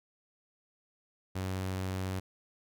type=tone; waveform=sawtooth; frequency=94 Hz; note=F#2; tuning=28 cents sharp; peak=-29 dBFS; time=1.35-2.2 s; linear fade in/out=10 ms; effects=none